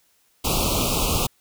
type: band-stop noise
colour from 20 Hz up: pink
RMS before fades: -22 dBFS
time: 0.44-1.27 s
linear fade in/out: 10 ms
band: 1300 to 2400 Hz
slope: 96 dB/octave
effects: white hiss -63 dBFS RMS until 1.4 s